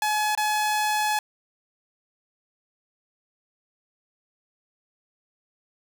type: tone with dropouts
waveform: sawtooth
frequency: 849 Hz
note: G#5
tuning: 38 cents sharp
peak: -18 dBFS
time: 0.02-1.19 s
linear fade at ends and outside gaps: 2 ms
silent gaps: 0.351-0.375 s
effects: none